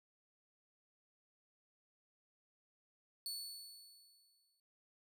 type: tone with exponential decay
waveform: sawtooth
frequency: 4439 Hz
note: C#8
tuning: 2 cents sharp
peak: -37 dBFS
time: 3.26-4.6 s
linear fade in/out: 1 ms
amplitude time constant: 290 ms
effects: none